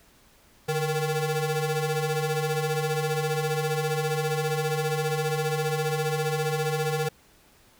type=ring-modulated tone; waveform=30% pulse; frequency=311.1 Hz; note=D#4; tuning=in tune; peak=-19 dBFS; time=0.68-7.09 s; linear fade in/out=10 ms; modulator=163 Hz; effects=pink hiss -58 dBFS RMS until 7.79 s